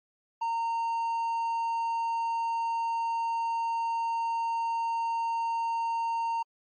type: tone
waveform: triangle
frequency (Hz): 920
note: A#5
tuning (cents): -23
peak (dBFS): -25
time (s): 0.41-6.43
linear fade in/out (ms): 10
effects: MP3 32 kbps